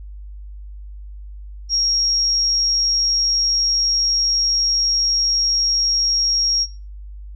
sine tone, 5588 Hz, F8, in tune, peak -15 dBFS, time 1.69-6.67 s, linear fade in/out 50 ms, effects noise-tail reverb RT60 0.3 s tail -19 dB re dry + added 50 Hz sine -32 dBFS peak until 7.35 s

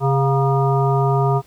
harmonic tone with a mistuned harmonic, 135.5 Hz, C#3, 39 cents flat, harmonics 1 / 3 / 5 / 7 / 9, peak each -16 / -21 / -23 / -24 / -26 dBFS, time 0-1.42 s, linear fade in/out 50 ms, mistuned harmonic 5, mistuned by +67 cents, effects pink hiss -52 dBFS RMS until 1.46 s

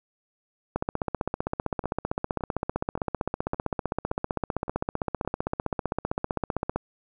two click trains, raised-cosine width 1 ms, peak -24 / -12 dBFS, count 7 / 94, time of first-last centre 1.84-5.249 / 0.76-6.76 s, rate 1.76 / 15.5 Hz, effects none

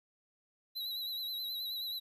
square tone with vibrato, 3951 Hz, B7, in tune, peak -37 dBFS, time 0.75-2 s, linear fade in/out 20 ms, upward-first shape sine, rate 9.4 Hz, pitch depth 55 cents each way, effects 12-bit

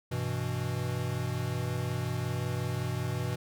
square chord, E minor, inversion first, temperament equal with one note detuned, 98 / 123.47 / 162.92 Hz, G2 / B2 / E3, 0 / 0 / -20 cents, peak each -37 / -33 / -38 dBFS, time 0.11-3.36 s, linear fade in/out 10 ms, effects none

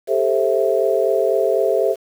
sine chord, A minor seventh, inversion third, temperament just, 396 / 440 / 528 / 660 Hz, G4 / A4 / C5 / E5, +18 / 0 / +16 / +2 cents, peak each -20 dBFS, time 0.07-1.96 s, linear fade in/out 50 ms, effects 7-bit

